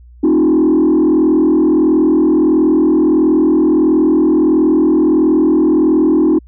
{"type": "tone with frequency modulation", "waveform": "sine", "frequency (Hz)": 312.2, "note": "D#4", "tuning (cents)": 6, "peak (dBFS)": -6, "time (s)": [0.23, 6.39], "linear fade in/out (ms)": 10, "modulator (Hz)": 41.5, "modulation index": 1.2, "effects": ["tanh soft clip ceiling -6 dBFS", "added 60 Hz sine -37 dBFS peak until 6.47 s"]}